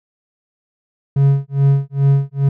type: tone with tremolo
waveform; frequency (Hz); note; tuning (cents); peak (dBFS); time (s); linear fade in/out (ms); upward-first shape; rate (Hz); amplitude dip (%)
triangle; 138.8; C#3; +3; -6; 1.16-2.49; 5; sine; 2.4; 100
effects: none